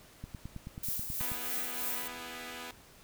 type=click train; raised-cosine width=5 ms; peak=-29 dBFS; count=11; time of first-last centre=0.24-1.318 s; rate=9.28 Hz
type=noise with tremolo; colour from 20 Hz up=violet; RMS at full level=-34 dBFS; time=0.83-2.08 s; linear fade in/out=5 ms; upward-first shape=triangle; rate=3.1 Hz; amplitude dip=55%
type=chord; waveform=5% pulse; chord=E major; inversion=second; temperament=equal with one note detuned; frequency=246.9 / 329.6 / 408.9 Hz; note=B3 / E4 / G#4; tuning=0 / 0 / -27 cents; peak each=-32 / -36 / -37 dBFS; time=1.2-2.71 s; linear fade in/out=2 ms
effects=pink hiss -57 dBFS RMS until 3.03 s